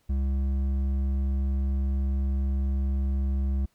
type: tone with hard clipping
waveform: sine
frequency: 67.4 Hz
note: C#2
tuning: 48 cents flat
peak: -25 dBFS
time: 0.09-3.66 s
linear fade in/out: 10 ms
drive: 7 dB
effects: pink hiss -69 dBFS RMS until 3.74 s